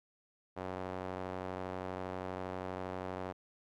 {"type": "tone with band-pass filter", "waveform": "sawtooth", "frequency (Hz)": 92.5, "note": "F#2", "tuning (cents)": 0, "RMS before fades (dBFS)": -41, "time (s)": [0.56, 3.33], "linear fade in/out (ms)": 20, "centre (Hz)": 700, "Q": 0.98, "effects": []}